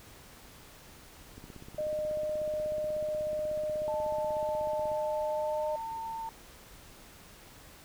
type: click train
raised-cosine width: 3 ms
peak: -34 dBFS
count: 59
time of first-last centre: 1.38-4.917 s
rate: 16.4 Hz
type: tone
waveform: sine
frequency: 611 Hz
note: D#5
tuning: 32 cents flat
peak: -30 dBFS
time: 1.78-5.76 s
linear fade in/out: 5 ms
type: tone with pitch glide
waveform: sine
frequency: 879 to 902.1 Hz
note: A5 to A5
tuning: -2 to +43 cents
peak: -35 dBFS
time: 3.88-6.29 s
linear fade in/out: 0 ms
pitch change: +45 cents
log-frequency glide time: 5.29-5.72 s
effects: pink hiss -53 dBFS RMS until 7.84 s